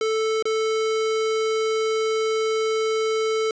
square tone with dropouts, 440 Hz, A4, in tune, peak -21 dBFS, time 0.01-3.51 s, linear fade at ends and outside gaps 2 ms, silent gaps 0.425-0.454 s, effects resampled to 16000 Hz + 8-bit

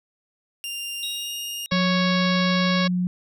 sawtooth tone with pitch glide, 2794 to 2833 Hz, F7 to F7, 0 to +24 cents, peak -26 dBFS, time 0.64-1.66 s, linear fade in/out 0 ms, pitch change +24 cents, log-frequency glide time 1.05-1.32 s
sine tone with exponential decay, 3799 Hz, A#7, 32 cents sharp, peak -27 dBFS, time 1.03-1.91 s, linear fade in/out 1 ms, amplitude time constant 190 ms
harmonic tone, 554.4 Hz, C#5, in tune, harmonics 1 / 2 / 3 / 4 / 5 / 6 / 7 / 8 / 9 / 10, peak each -28 / -28 / -30 / -30 / -34 / -33 / -31 / -34 / -37 / -35 dBFS, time 1.71-2.88 s, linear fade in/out 10 ms
sine tone, 180 Hz, F#3, 47 cents flat, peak -20 dBFS, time 1.72-3.07 s, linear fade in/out 0 ms
effects none

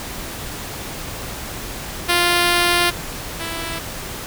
5% pulse tone pair in turn, 349.2 / 331 Hz, F4 / E4, 0 / +7 cents, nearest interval minor second, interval 93 cents, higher first, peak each -3 / -15 dBFS, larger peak first, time 2.08-2.91 / 3.39-3.8 s, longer first, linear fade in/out 20 ms, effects pink hiss -30 dBFS RMS until 4.26 s

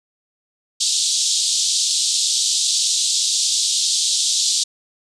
pink band-pass noise, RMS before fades -19 dBFS, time 0.8-4.64 s, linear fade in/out 10 ms, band 3500 to 8600 Hz, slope 48 dB/octave, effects none

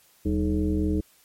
sine tone with frequency modulation, 196 Hz, G3, in tune, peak -21 dBFS, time 0.25-1.01 s, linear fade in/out 10 ms, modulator 116 Hz, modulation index 1.6, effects white hiss -59 dBFS RMS until 1.24 s + MP3 64 kbps

